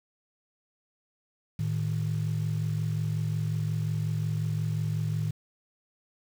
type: tone pair together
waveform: sine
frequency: 110 / 155.56 Hz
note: A2 / D#3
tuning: 0 / 0 cents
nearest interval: tritone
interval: 600 cents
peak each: -28 dBFS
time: 1.59-5.31 s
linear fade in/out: 5 ms
effects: tanh soft clip ceiling -21 dBFS + 8-bit